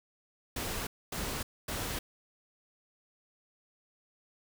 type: noise bursts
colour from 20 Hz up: pink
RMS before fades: -36 dBFS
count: 3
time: 0.56-1.99 s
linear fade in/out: 5 ms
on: 310 ms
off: 250 ms
effects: none